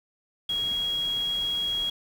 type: tone in noise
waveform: sine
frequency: 3300 Hz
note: G#7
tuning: 12 cents flat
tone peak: -25 dBFS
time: 0.49-1.9 s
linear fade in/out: 5 ms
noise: pink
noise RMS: -43 dBFS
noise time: 0.49-1.9 s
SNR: +15 dB
effects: none